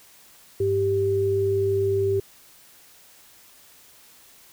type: tone pair together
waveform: sine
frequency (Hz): 100.3 / 391.8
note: G2 / G4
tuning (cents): +40 / -1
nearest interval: 2 octaves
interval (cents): 2359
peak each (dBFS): -27 / -20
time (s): 0.6-2.2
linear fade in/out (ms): 5
effects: white hiss -52 dBFS RMS until 4.52 s